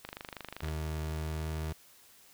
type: click train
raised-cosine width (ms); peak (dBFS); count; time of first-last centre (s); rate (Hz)
0.3; -24; 17; 0.05-0.685; 25.2
type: tone with pitch glide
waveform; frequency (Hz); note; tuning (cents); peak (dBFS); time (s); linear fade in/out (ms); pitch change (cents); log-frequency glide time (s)
30% pulse; 77.9 to 78.71; D#2 to D#2; +3 to +21; -31; 0.62-1.73; 10; +18; 1.08-1.49
effects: white hiss -59 dBFS RMS until 2.33 s